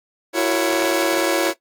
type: chord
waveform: sawtooth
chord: F# dominant seventh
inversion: third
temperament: just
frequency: 333 / 370 / 462.5 / 555 Hz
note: E4 / F#4 / A#4 / C#5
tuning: +18 / 0 / -14 / +2 cents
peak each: -17 / -19 / -23 / -17 dBFS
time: 0.33-1.54 s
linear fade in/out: 50 ms
effects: noise-tail reverb RT60 0.1 s tail -17 dB re dry + AAC 64 kbps